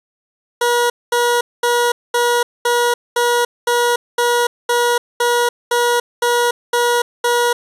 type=tone bursts; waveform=20% pulse; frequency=480.4 Hz; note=B4; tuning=48 cents flat; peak=-8 dBFS; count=14; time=0.61-7.53 s; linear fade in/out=5 ms; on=290 ms; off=220 ms; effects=resampled to 32000 Hz + 8-bit